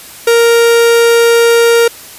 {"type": "tone", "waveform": "45% pulse", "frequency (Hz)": 466.2, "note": "A#4", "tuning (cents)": 0, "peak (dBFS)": -5, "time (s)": [0.27, 1.88], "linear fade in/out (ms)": 5, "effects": ["white hiss -32 dBFS RMS until 2.18 s", "resampled to 32000 Hz"]}